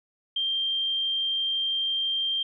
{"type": "tone", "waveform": "sine", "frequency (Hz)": 3173, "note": "G7", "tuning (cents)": 20, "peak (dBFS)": -24, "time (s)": [0.36, 2.43], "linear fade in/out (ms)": 5, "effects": []}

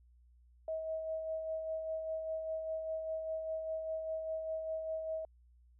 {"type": "tone with tremolo", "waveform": "sine", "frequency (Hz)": 639, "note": "D#5", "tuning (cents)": 46, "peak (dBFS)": -34, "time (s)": [0.68, 5.25], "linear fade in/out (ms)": 2, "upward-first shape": "sine", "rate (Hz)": 5, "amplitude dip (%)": 40, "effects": ["added 60 Hz sine -61 dBFS peak until 5.79 s"]}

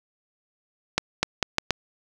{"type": "accelerating click train", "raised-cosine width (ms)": 0.2, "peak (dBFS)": -3, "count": 5, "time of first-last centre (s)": [0.98, 1.707], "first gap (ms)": 250, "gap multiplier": 0.79, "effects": []}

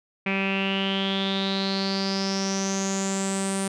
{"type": "tone with low-pass filter sweep", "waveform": "sawtooth", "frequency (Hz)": 194.2, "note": "G3", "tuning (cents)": -16, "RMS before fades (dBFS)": -26, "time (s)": [0.26, 3.68], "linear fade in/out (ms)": 5, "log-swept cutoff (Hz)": [2400, 9100], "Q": 9, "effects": []}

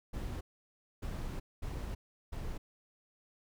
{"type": "noise bursts at uneven times", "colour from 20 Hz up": "brown", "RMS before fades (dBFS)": -39, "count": 4, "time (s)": [[0.13, 0.41], [1.02, 1.4], [1.62, 1.95], [2.32, 2.58]], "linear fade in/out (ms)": 10, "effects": []}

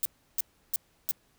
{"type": "noise bursts", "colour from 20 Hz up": "violet", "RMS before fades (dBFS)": -27, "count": 4, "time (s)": [0.03, 1.112], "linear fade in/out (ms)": 0, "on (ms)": 23, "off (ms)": 330, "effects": ["pink hiss -67 dBFS RMS until 1.38 s"]}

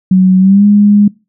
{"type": "tone with pitch glide", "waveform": "sine", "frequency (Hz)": [186.4, 205.6], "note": ["F#3", "G#3"], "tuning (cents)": [13, -17], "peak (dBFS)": -3, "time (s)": [0.11, 1.08], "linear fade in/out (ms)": 5, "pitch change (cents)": 170, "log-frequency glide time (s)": [0.39, 0.65], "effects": ["noise-tail reverb RT60 0.3 s tail -24 dB re dry"]}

